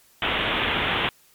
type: low-pass noise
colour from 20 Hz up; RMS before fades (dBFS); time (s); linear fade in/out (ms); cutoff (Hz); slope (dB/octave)
white; -24; 0.22-1.09; 2; 3500; 96
effects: white hiss -57 dBFS RMS until 1.34 s + MP3 96 kbps